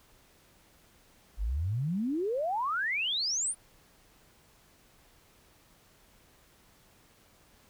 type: exponential sweep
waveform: sine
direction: up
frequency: 45 to 9860 Hz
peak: -28 dBFS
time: 1.37-3.55 s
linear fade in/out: 50 ms
effects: pink hiss -62 dBFS RMS until 7.69 s